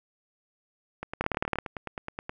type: two click trains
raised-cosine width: 0.5 ms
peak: -10 / -19 dBFS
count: 8 / 13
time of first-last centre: 1.21-1.586 / 1.03-2.294 s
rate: 18.6 / 9.49 Hz
effects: none